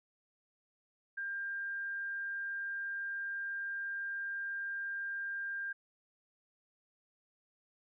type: tone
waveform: sine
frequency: 1597 Hz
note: G6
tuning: 32 cents sharp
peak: -36 dBFS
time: 1.17-5.73 s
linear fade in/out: 10 ms
effects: none